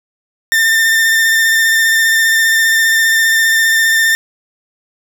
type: tone with vibrato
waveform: 40% pulse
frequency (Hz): 1800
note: A6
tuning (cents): +39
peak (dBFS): -8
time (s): 0.52-4.15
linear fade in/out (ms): 0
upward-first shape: square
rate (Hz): 15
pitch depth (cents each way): 13
effects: none